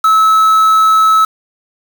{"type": "tone with quantisation", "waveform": "triangle", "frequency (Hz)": 1300, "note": "E6", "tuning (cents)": -24, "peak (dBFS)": -4, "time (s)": [0.04, 1.25], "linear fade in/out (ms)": 5, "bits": 4, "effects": []}